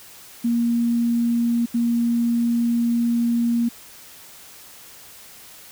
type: tone bursts at uneven times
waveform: sine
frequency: 235.2 Hz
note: A#3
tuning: 16 cents sharp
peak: -17 dBFS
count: 2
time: 0.44-1.66 / 1.74-3.69 s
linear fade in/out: 10 ms
effects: white hiss -44 dBFS RMS until 5.71 s